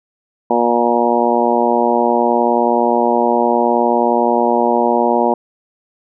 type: harmonic tone with a mistuned harmonic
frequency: 119.3 Hz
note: A#2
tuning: 41 cents sharp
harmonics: 2 / 3 / 4 / 5 / 6 / 7 / 8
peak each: -19 / -19 / -19 / -19 / -19 / -19 / -19 dBFS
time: 0.5-5.34 s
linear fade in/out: 5 ms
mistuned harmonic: 8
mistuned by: -15 cents
effects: none